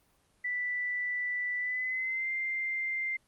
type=tone with pitch glide; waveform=sine; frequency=1975.5 to 2093 Hz; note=B6 to C7; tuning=0 to 0 cents; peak=-30 dBFS; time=0.44-3.17 s; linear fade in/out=10 ms; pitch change=+100 cents; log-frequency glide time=1.58-2.3 s; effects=pink hiss -69 dBFS RMS until 3.27 s + Opus 24 kbps